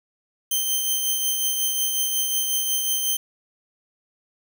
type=tone with tremolo; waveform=5% pulse; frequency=3116 Hz; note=G7; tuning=11 cents flat; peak=-11 dBFS; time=0.51-3.17 s; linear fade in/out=5 ms; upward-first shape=triangle; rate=5.5 Hz; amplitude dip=40%; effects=7-bit